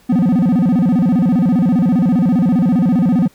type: tone with vibrato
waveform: triangle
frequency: 210 Hz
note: G#3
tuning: 19 cents sharp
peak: -8 dBFS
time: 0.09-3.28 s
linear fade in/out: 10 ms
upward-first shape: square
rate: 15 Hz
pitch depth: 300 cents each way
effects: pink hiss -51 dBFS RMS until 3.34 s